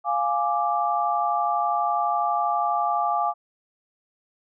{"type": "chord", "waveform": "sine", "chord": "D diminished", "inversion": "first", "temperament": "equal", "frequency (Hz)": [698.5, 830.6, 1174.7], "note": ["F5", "Ab5", "D6"], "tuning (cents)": [0, 0, 0], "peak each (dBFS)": -25, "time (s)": [0.04, 3.34], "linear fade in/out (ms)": 50, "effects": []}